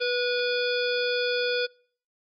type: harmonic tone with a mistuned harmonic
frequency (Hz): 491.1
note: B4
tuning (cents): -10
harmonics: 1 / 3 / 5 / 7 / 9 / 10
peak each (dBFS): -26 / -31 / -33 / -34 / -36 / -36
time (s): 0-1.67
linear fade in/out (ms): 20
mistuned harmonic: 3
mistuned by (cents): -18
effects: noise-tail reverb RT60 0.5 s tail -25 dB re dry + Opus 32 kbps